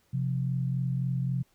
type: tone pair together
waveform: sine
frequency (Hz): 130.89 / 174.61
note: C3 / F3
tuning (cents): +1 / 0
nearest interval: perfect fourth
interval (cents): 499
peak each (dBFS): -27 / -33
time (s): 0.13-1.43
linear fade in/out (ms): 10
effects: pink hiss -68 dBFS RMS until 1.54 s